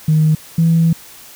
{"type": "tone pair in turn", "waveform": "sine", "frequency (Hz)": [155.56, 164.81], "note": ["D#3", "E3"], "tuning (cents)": [0, 0], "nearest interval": "minor second", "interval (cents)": 100, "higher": "second", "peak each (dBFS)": -8, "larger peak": "neither", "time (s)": [[0.08, 0.35], [0.58, 0.93]], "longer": "second", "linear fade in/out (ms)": 5, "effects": ["tanh soft clip ceiling -4 dBFS", "white hiss -39 dBFS RMS until 1.35 s"]}